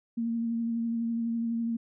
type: tone with vibrato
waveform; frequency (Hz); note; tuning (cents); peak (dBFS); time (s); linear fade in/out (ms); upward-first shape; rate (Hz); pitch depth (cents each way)
sine; 231; A#3; -16; -27; 0.17-1.77; 10; sine; 12; 20
effects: none